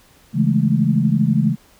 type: chord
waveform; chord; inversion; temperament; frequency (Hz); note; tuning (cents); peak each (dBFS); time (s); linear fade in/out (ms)
sine; A major seventh; first; equal; 138.59 / 164.81 / 207.7 / 220; C#3 / E3 / G#3 / A3; 0 / 0 / 0 / 0; -19; 0.33-1.56; 50
effects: pink hiss -52 dBFS RMS until 1.79 s